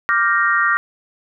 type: chord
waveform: sine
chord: G minor seventh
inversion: second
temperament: equal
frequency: 1174.7 / 1396.9 / 1568 / 1864.7 Hz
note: D6 / F6 / G6 / Bb6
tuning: 0 / 0 / 0 / 0 cents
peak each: -19 / -18 / -22 / -18 dBFS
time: 0.09-0.77 s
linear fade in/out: 0 ms
effects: none